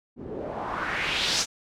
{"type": "noise with low-pass filter sweep", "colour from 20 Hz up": "white", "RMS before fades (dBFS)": -29, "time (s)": [0.16, 1.46], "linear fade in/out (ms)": 50, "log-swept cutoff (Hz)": [280, 6400], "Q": 2.5, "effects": []}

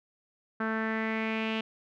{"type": "tone with low-pass filter sweep", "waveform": "sawtooth", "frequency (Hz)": 221.2, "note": "A3", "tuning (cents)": 9, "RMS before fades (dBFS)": -31, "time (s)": [0.6, 1.61], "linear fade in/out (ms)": 5, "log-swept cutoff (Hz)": [1500, 2900], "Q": 4.4, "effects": []}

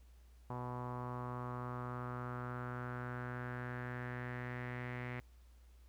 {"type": "tone with low-pass filter sweep", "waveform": "sawtooth", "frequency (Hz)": 123.5, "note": "B2", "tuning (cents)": 0, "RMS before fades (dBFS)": -43, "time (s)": [0.5, 5.2], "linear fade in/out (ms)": 0, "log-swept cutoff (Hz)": [980, 2100], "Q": 4.3, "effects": ["added 60 Hz sine -58 dBFS peak until 5.88 s", "pink hiss -73 dBFS RMS until 5.88 s"]}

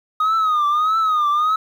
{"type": "tone with vibrato", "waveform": "sine", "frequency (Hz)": 1244.5, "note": "D#6", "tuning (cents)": 0, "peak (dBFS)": -12, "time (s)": [0.2, 1.56], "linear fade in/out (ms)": 5, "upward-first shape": "triangle", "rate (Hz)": 1.6, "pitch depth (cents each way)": 120, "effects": ["tanh soft clip ceiling -14 dBFS", "8-bit"]}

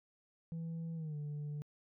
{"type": "tone with pitch glide", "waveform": "sine", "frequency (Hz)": [164.81, 147.68], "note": ["E3", "D3"], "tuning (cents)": [0, 10], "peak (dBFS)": -36, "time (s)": [0.52, 1.62], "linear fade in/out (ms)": 0, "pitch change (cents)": -190, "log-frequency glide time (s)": [0.95, 1.17], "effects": ["tanh soft clip ceiling -38 dBFS"]}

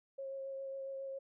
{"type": "tone with vibrato", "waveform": "sine", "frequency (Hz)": 541, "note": "C#5", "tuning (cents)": -42, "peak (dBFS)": -40, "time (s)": [0.18, 1.19], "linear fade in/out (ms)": 10, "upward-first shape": "sine", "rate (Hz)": 7.3, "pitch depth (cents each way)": 13, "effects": []}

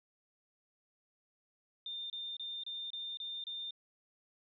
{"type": "tone bursts", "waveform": "sine", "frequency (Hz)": 3610, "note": "A7", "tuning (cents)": 44, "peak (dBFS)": -39, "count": 7, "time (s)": [1.86, 3.708], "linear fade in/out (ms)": 2, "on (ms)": 240, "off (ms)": 28, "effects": []}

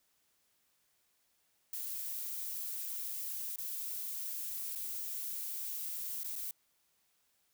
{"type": "noise with dropouts", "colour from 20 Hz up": "violet", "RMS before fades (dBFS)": -40, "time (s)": [1.73, 6.51], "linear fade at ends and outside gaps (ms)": 2, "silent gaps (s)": [[3.56, 3.584], [4.752, 4.757], [6.234, 6.244], [6.356, 6.36]], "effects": ["white hiss -75 dBFS RMS until 7.53 s"]}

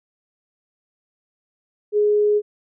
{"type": "tone", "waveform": "sine", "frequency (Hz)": 417.4, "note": "G#4", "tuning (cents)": 9, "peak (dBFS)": -14, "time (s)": [1.92, 2.42], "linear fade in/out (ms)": 50, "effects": []}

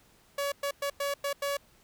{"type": "tone bursts at uneven times", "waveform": "sawtooth", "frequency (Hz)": 565, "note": "C#5", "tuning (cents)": 33, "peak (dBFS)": -25, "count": 6, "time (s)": [[0.38, 0.52], [0.63, 0.71], [0.82, 0.9], [1, 1.14], [1.24, 1.33], [1.42, 1.57]], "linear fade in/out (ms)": 5, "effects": ["pink hiss -62 dBFS RMS until 1.83 s"]}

